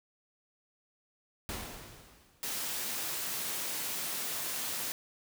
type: noise with exponential decay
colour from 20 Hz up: pink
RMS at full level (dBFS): -37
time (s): 1.49-2.69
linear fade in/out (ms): 1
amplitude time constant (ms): 260
type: high-pass noise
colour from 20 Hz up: white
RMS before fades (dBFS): -36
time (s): 2.43-4.92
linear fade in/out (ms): 0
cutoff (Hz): 110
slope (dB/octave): 12
effects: none